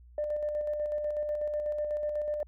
sine tone with tremolo, 597 Hz, D5, 28 cents sharp, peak -27 dBFS, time 0.18-2.43 s, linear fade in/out 2 ms, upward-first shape square, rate 8.1 Hz, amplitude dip 35%, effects tanh soft clip ceiling -23 dBFS + added 60 Hz sine -51 dBFS peak until 2.47 s

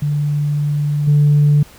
sine tone with level steps, 146.83 Hz, D3, in tune, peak -14 / -7 dBFS, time 0.02-1.63 s, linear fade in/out 5 ms, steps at 1.07 s, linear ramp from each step 10 ms, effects tanh soft clip ceiling -5 dBFS + pink hiss -43 dBFS RMS until 1.78 s

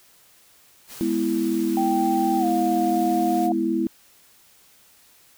white noise, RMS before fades -40 dBFS, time 0.87-3.5 s, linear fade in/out 50 ms
sine chord, E major, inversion first, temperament equal, 207.7 / 246.9 / 329.6 Hz, G#3 / B3 / E4, 0 / 0 / 0 cents, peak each -27 / -26 / -22 dBFS, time 1.01-3.87 s, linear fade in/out 0 ms
sine tone with pitch glide, 781 to 712.1 Hz, G5 to F5, -7 to +33 cents, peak -22 dBFS, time 1.77-3.52 s, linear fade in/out 2 ms, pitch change -160 cents, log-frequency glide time 2.39-2.45 s
effects white hiss -55 dBFS RMS until 5.37 s

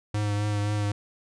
square tone with vibrato, 103.83 Hz, G#2, in tune, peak -25 dBFS, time 0.14-0.92 s, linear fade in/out 5 ms, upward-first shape triangle, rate 3.8 Hz, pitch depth 26 cents each way, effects resampled to 22050 Hz

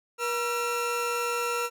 30% pulse tone pair together, 478.1 / 1352.3 Hz, A#4 / E6, +44 / +44 cents, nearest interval octave + tritone, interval 1800 cents, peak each -27 dBFS, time 0.18-1.7 s, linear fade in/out 50 ms, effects none

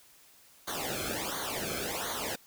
pink noise with flanger, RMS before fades -35 dBFS, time 0.67-2.36 s, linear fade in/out 10 ms, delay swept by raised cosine 0.38 to 1.08 ms, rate 1.4 Hz, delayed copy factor -0.9, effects white hiss -59 dBFS RMS until 2.46 s

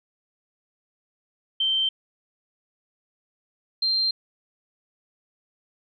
sine tone pair in turn, 3120 / 4165 Hz, G7 / C8, -9 / -9 cents, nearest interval perfect fourth, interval 500 cents, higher second, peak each -20 / -20 dBFS, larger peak neither, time 1.6-1.89 / 3.82-4.11 s, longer neither, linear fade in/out 5 ms, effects none

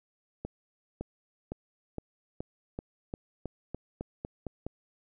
accelerating click train, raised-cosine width 2 ms, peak -22 dBFS, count 13, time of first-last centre 0.45-4.666 s, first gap 560 ms, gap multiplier 0.91, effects none

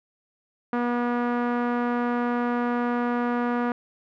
sawtooth tone with low-pass filter, 241.5 Hz, B3, 39 cents flat, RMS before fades -25 dBFS, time 0.73-3.72 s, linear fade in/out 2 ms, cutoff 1400 Hz, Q 1.6, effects none

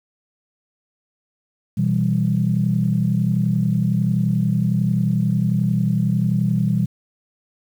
sine chord, E minor, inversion second, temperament equal, 123.47 / 164.81 / 196 Hz, B2 / E3 / G3, 0 / 0 / 0 cents, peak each -20 dBFS, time 1.77-6.86 s, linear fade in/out 10 ms, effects tanh soft clip ceiling -6 dBFS + 8-bit

